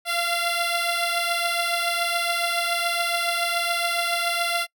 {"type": "beating tone pair", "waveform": "10% pulse", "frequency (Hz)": [686, 693.1], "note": ["F5", "F5"], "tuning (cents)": [-31, -13], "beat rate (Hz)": 7.1, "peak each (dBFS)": [-15, -19], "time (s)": [0.05, 4.67], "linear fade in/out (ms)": 50, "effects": ["noise-tail reverb RT60 0.1 s tail -26 dB re dry"]}